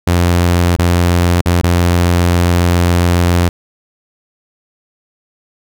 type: tone with dropouts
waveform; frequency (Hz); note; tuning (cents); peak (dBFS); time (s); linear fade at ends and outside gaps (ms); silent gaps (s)
sawtooth; 87.31; F2; 0; -5; 0.07-3.49; 5; 0.764-0.787 / 1.413-1.458 / 1.614-1.634
effects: none